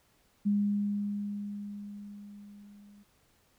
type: tone with level ramp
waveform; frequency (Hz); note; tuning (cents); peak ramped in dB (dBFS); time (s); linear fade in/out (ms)
sine; 204.3; G#3; -28; -23 to -53; 0.45-3.04; 20
effects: pink hiss -68 dBFS RMS until 3.58 s